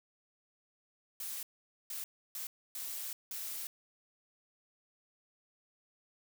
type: noise bursts at uneven times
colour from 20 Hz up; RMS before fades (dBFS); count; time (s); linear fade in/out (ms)
blue; -41; 5; 1.2-1.43 / 1.9-2.04 / 2.35-2.47 / 2.75-3.13 / 3.31-3.67; 2
effects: none